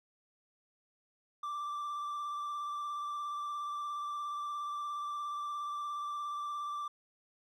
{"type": "tone with vibrato", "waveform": "triangle", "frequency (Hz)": 1174, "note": "D6", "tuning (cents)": -1, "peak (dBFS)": -34, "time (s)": [1.43, 6.88], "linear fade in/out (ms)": 5, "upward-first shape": "square", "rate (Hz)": 17, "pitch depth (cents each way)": 15, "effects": []}